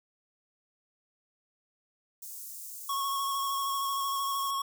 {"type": "high-pass noise", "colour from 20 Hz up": "white", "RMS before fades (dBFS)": -43, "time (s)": [2.22, 4.51], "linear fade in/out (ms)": 5, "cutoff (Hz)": 6300, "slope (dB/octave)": 24}
{"type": "tone with vibrato", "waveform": "square", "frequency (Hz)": 1100, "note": "C#6", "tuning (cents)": -14, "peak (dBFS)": -30, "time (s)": [2.89, 4.62], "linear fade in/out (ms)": 5, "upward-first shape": "square", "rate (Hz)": 13, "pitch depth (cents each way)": 18}
{"effects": []}